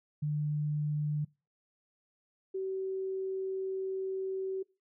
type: tone pair in turn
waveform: sine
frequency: 149.3 / 381.5 Hz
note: D3 / G4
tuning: +29 / -47 cents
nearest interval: octave + major third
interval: 1624 cents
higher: second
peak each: -29 / -32 dBFS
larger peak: first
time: 0.22-1.25 / 2.54-4.63 s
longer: second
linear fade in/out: 10 ms
effects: noise-tail reverb RT60 0.3 s tail -24 dB re dry